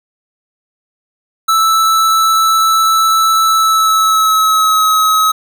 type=tone with pitch glide; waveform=square; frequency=1316 to 1277.8 Hz; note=E6 to D#6; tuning=-3 to +46 cents; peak=-9 dBFS; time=1.48-5.32 s; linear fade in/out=10 ms; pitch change=-51 cents; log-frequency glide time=3.48-4.86 s; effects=none